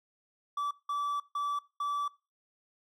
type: tone bursts at uneven times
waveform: triangle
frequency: 1156 Hz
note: D6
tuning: 28 cents flat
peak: -28 dBFS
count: 4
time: 0.57-0.71 / 0.89-1.2 / 1.35-1.59 / 1.8-2.08 s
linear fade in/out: 5 ms
effects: noise-tail reverb RT60 0.3 s tail -21 dB re dry